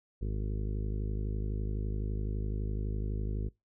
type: harmonic tone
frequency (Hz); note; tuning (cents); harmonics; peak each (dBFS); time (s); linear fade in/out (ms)
51.91; G#1; 0; 1 / 2 / 3 / 4 / 5 / 6 / 7 / 8 / 9; -32 / -37 / -45 / -44 / -49 / -52 / -47 / -50 / -53; 0.21-3.49; 10
effects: noise-tail reverb RT60 0.2 s tail -24 dB re dry